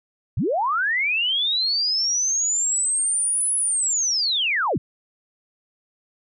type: linear two-way sweep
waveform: sine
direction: up then down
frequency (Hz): 72 to 10340 to 72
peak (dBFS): -19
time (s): 0.37-4.78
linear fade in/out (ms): 5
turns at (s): 3.55
effects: none